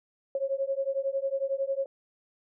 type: beating tone pair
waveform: sine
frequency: 539 / 550 Hz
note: C#5 / C#5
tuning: -49 / -14 cents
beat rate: 11 Hz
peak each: -30 dBFS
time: 0.35-1.86 s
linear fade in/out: 2 ms
effects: none

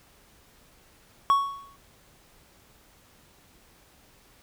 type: tone with exponential decay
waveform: triangle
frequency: 1112 Hz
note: C#6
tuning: 5 cents sharp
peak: -13 dBFS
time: 1.3-1.76 s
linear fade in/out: 0 ms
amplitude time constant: 98 ms
effects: pink hiss -58 dBFS RMS until 4.42 s

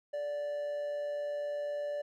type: tone with amplitude modulation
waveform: triangle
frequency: 584 Hz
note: D5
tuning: 10 cents flat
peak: -30 dBFS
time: 0.13-2.02 s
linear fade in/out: 10 ms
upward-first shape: sine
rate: 148 Hz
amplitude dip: 30%
effects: none

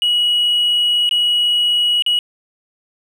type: tone with dropouts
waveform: triangle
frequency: 2914 Hz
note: F#7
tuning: 27 cents flat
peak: -10 dBFS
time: 0.02-2.19 s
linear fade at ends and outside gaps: 1 ms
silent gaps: 1.092-1.111 / 2.023-2.063 s
effects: tanh soft clip ceiling -8 dBFS

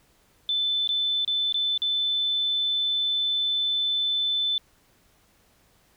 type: tone with dropouts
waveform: sine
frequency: 3520 Hz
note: A7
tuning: in tune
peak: -22 dBFS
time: 0.49-4.58 s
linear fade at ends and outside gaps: 1 ms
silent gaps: 0.875-0.89 / 1.248-1.277 / 1.525-1.543 / 1.777-1.819 s
effects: pink hiss -62 dBFS RMS until 5.96 s

